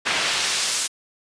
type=noise with band-pass filter sweep; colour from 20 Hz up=pink; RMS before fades=-23 dBFS; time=0.05-0.88 s; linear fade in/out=20 ms; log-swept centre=2100 to 8600 Hz; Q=0.72; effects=resampled to 22050 Hz